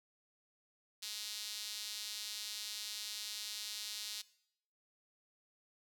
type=tone with high-pass filter; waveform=sawtooth; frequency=210 Hz; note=G#3; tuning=19 cents sharp; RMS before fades=-44 dBFS; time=1.02-4.22 s; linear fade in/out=10 ms; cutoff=4100 Hz; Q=1.9; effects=noise-tail reverb RT60 0.7 s tail -19 dB re dry

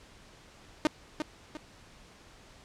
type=tone with echo; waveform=sawtooth; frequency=305.9 Hz; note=D#4; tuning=29 cents flat; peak=-18 dBFS; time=0.85-0.87 s; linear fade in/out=0 ms; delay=350 ms; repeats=2; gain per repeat=-8 dB; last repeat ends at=1.57 s; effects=pink hiss -55 dBFS RMS until 2.64 s + low-pass 7000 Hz 12 dB/octave

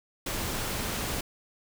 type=noise; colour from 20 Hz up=pink; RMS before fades=-32 dBFS; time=0.26-1.21 s; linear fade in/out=5 ms; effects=none

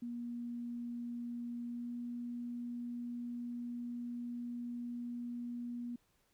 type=tone with pitch glide; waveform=sine; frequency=238.7 to 240.4 Hz; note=A#3 to B3; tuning=+41 to -46 cents; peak=-39 dBFS; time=0.02-5.96 s; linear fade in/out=5 ms; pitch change=+13 cents; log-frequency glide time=1.66-1.95 s; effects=pink hiss -75 dBFS RMS until 6.33 s

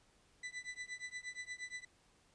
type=tone with tremolo; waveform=40% pulse; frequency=1990 Hz; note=B6; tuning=13 cents sharp; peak=-39 dBFS; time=0.43-1.85 s; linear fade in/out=5 ms; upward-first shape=triangle; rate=8.5 Hz; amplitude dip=100%; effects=pink hiss -70 dBFS RMS until 2.34 s + resampled to 22050 Hz

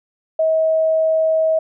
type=tone; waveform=sine; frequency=639 Hz; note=D#5; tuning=46 cents sharp; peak=-13 dBFS; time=0.39-1.59 s; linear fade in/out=5 ms; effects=none

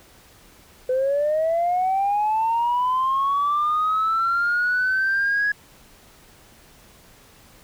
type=linear sweep; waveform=sine; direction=up; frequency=503 to 1677 Hz; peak=-17 dBFS; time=0.89-5.52 s; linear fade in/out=5 ms; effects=tanh soft clip ceiling -15 dBFS + pink hiss -51 dBFS RMS until 7.63 s

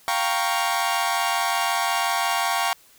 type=chord; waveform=sawtooth; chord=G half-diminished seventh; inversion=third; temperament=equal; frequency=698.5 / 784 / 932.3 / 1108.7 Hz; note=F5 / G5 / Bb5 / Db6; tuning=0 / 0 / 0 / 0 cents; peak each=-23 dBFS; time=0.08-2.73 s; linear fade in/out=0 ms; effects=white hiss -54 dBFS RMS until 2.98 s

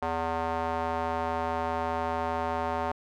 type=tone with band-pass filter; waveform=square; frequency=82.41 Hz; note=E2; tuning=in tune; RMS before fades=-30 dBFS; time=0.02-2.92 s; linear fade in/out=5 ms; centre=850 Hz; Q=2.1; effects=none

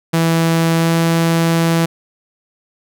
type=tone with pitch glide; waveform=sawtooth; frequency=164.81 to 165.86 Hz; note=E3 to E3; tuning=0 to +11 cents; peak=-8 dBFS; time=0.13-1.86 s; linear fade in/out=10 ms; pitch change=+11 cents; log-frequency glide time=0.78-0.9 s; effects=none

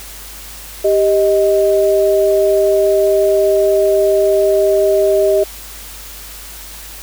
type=tone pair together; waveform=sine; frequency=393.5 / 624.6 Hz; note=G4 / D#5; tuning=+7 / +7 cents; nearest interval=minor sixth; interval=800 cents; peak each=-12 dBFS; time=0.84-5.44 s; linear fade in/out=10 ms; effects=added 50 Hz sine -36 dBFS peak until 7.02 s + white hiss -33 dBFS RMS until 7.02 s

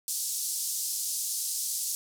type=band-pass noise; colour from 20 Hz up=white; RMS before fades=-32 dBFS; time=0.08-1.95 s; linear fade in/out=0 ms; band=4900 to 12000 Hz; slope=24 dB/octave; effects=none

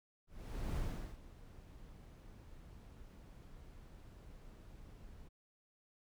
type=noise with ADSR envelope; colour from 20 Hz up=brown; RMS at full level=-38 dBFS; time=0.27-5.29 s; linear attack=500 ms; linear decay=400 ms; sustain=-17 dB; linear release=17 ms; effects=none

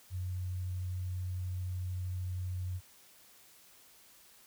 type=tone; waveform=sine; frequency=91.3 Hz; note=F#2; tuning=23 cents flat; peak=-34 dBFS; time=0.1-2.81 s; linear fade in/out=50 ms; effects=white hiss -60 dBFS RMS until 4.46 s

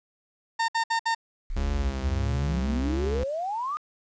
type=tone bursts; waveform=30% pulse; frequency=912 Hz; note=A#5; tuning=38 cents flat; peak=-20 dBFS; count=4; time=0.59-1.149 s; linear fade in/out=10 ms; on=94 ms; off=61 ms
type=exponential sweep; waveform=sine; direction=up; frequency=30.87 to 1251 Hz; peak=-27 dBFS; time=1.5-3.77 s; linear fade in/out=0 ms
type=tone with vibrato; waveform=45% pulse; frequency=68.1 Hz; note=C#2; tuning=30 cents flat; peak=-26 dBFS; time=1.56-3.24 s; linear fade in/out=5 ms; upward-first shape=sine; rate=1.5 Hz; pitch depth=68 cents each way
effects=resampled to 16000 Hz + 9-bit

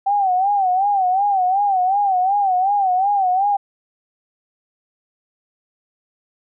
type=tone with vibrato; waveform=sine; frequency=772 Hz; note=G5; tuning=27 cents flat; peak=-14 dBFS; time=0.06-3.57 s; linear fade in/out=10 ms; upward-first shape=sine; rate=2.7 Hz; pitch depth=110 cents each way; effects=none

